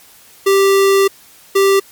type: tone bursts at uneven times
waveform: square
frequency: 392 Hz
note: G4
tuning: in tune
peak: -9 dBFS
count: 2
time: 0.46-1.08 / 1.55-1.8 s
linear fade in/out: 10 ms
effects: white hiss -44 dBFS RMS until 1.91 s + MP3 96 kbps